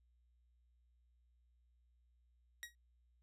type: tone with exponential decay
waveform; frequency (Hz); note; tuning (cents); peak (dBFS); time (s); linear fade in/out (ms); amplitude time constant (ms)
sawtooth; 1898; A#6; +31; -38; 2.63-2.75; 0; 25
effects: added 60 Hz sine -70 dBFS peak until 3.22 s + resampled to 32000 Hz